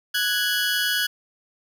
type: tone pair together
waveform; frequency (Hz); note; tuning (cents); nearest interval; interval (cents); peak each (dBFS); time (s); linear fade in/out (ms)
20% pulse; 1480 / 1661.2; F#6 / G#6; 0 / 0; major second; 200; -19; 0.14-1.07; 10
effects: none